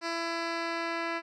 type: tone with low-pass filter sweep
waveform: 10% pulse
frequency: 334.2 Hz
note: E4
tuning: 24 cents sharp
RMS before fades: -33 dBFS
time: 0.01-1.22 s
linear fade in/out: 50 ms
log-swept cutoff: 5100 to 3100 Hz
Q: 1.6
effects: none